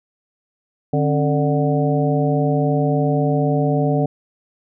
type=harmonic tone with a mistuned harmonic; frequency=148.1 Hz; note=D3; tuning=15 cents sharp; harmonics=1 / 2 / 3 / 4 / 5; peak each=-18 / -21 / -23 / -24 / -25 dBFS; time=0.93-4.06 s; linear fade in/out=5 ms; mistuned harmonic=2; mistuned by=-150 cents; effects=none